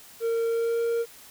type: tone with pitch glide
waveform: triangle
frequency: 459.5 to 465.1 Hz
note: A#4 to A#4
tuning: -25 to -4 cents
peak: -21 dBFS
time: 0.2-1.06 s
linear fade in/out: 50 ms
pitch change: +21 cents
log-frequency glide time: 0.47-0.82 s
effects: white hiss -49 dBFS RMS until 1.3 s